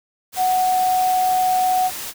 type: tone in noise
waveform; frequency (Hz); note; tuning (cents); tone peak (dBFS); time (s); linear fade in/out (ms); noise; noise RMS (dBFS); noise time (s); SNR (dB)
sine; 740; F#5; 0; -15; 0.36-1.91; 50; white; -30; 0.32-2.14; +12
effects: none